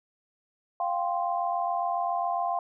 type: chord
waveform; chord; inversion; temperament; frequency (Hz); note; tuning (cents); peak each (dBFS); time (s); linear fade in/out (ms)
sine; F suspended second; none; just; 698.5 / 785.8 / 1047.7; F5 / G5 / C6; 0 / +4 / +2; -28 / -31 / -32; 0.8-2.59; 2
effects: none